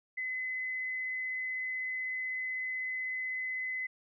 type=tone; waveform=sine; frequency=2029 Hz; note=B6; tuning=46 cents sharp; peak=-33 dBFS; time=0.17-3.87 s; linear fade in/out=10 ms; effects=none